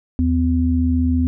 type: tone pair together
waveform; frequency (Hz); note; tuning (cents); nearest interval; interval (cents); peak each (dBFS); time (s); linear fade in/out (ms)
sine; 79.5 / 253.3; D#2 / B3; +38 / +44; octave + minor sixth; 2006; -17 / -17; 0.19-1.27; 0
effects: none